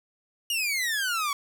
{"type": "exponential sweep", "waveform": "sawtooth", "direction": "down", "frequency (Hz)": [2900, 1108.7], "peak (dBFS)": -22, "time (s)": [0.5, 1.33], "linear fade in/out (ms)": 2, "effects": []}